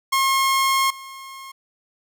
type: tone with level steps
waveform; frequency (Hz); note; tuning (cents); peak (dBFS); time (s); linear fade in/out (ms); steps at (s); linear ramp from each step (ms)
sawtooth; 1076; C6; +48; -13 / -32; 0.12-1.52; 10; 0.9; 5
effects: none